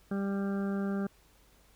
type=harmonic tone; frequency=197.7 Hz; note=G3; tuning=15 cents sharp; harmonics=1 / 2 / 3 / 4 / 6 / 7 / 8; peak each=-30 / -38 / -44 / -48 / -49 / -48 / -49 dBFS; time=0.11-1.07 s; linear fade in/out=5 ms; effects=added 50 Hz sine -64 dBFS peak until 1.75 s + pink hiss -64 dBFS RMS until 1.75 s